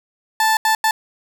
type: tone bursts at uneven times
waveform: 30% pulse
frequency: 880 Hz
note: A5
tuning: in tune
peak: -11 dBFS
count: 3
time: 0.4-0.57 / 0.65-0.75 / 0.84-0.91 s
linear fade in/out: 2 ms
effects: none

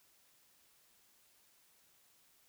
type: silence
effects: white hiss -69 dBFS RMS until 2.48 s

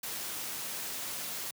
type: noise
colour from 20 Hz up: white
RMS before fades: -38 dBFS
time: 0.03-1.51 s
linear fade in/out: 5 ms
effects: high-pass 100 Hz 12 dB/octave

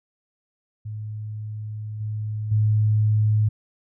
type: tone with level steps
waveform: sine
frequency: 107.1 Hz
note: A2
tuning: 46 cents flat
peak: -29 / -25 / -16 dBFS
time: 0.85-3.49 s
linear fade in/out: 10 ms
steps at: 2 / 2.51 s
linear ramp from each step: 10 ms
effects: none

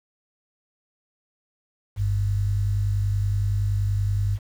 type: tone pair together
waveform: sine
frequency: 50.6 / 101.2 Hz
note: G#1 / G#2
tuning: -44 / -44 cents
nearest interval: octave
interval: 1200 cents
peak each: -27 / -21 dBFS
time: 1.96-4.39 s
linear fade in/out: 50 ms
effects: 8-bit

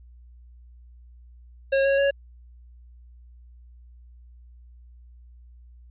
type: tone with pitch steps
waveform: square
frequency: 544 / 550.6 / 557.4 Hz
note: C#5 / C#5 / C#5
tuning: -33 / -12 / +9 cents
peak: -19 dBFS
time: 1.72-2.11 s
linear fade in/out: 10 ms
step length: 130 ms
effects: added 60 Hz sine -46 dBFS peak until 5.9 s + resampled to 8000 Hz

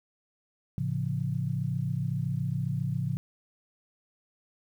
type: chord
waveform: sine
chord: A augmented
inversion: none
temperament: just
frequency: 110 / 137.5 / 171.88 Hz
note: A2 / C#3 / E#3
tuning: 0 / -14 / -27 cents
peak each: -33 / -30 / -33 dBFS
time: 0.78-3.17 s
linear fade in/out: 0 ms
effects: 10-bit

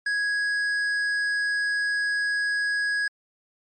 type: tone with tanh clipping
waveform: sine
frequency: 1661.2 Hz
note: G#6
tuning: in tune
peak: -24 dBFS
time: 0.06-3.08 s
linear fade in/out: 5 ms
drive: 9 dB
effects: MP3 48 kbps

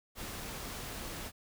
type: noise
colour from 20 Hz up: pink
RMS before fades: -42 dBFS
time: 0.15-1.32 s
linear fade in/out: 50 ms
effects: none

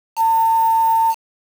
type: tone with quantisation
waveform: sine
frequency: 902 Hz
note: A5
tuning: 43 cents sharp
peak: -12 dBFS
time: 0.16-1.15 s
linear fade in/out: 50 ms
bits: 5
effects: none

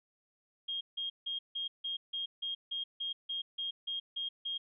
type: tone bursts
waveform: sine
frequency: 3238 Hz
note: G#7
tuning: 45 cents flat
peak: -34 dBFS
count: 14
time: 0.68-4.58 s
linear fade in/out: 10 ms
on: 130 ms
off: 160 ms
effects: none

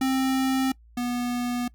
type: tone pair in turn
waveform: square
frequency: 263.9 / 243.9 Hz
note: C4 / B3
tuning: +15 / -21 cents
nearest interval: minor second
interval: 136 cents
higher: first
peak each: -22 / -26 dBFS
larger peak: first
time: 0.01-0.72 / 0.97-1.68 s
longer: neither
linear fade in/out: 5 ms
effects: noise-tail reverb RT60 0.1 s tail -22 dB re dry + added 57 Hz sine -50 dBFS peak until 1.74 s

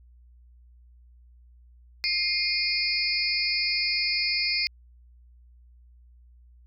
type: tone cluster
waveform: sine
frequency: 2117 / 2454 / 4387 / 4761 / 5120 Hz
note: C7 / D#7 / C#8 / D8 / D#8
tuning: +20 / -25 / -19 / +23 / +49 cents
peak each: -30 dBFS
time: 2.04-4.67 s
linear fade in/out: 0 ms
effects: added 60 Hz sine -51 dBFS peak until 6.66 s

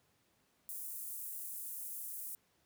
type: high-pass noise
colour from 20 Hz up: pink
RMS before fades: -44 dBFS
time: 0.69-2.35 s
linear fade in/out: 0 ms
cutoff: 9900 Hz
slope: 24 dB/octave
effects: pink hiss -74 dBFS RMS until 2.65 s + high-pass 80 Hz 12 dB/octave

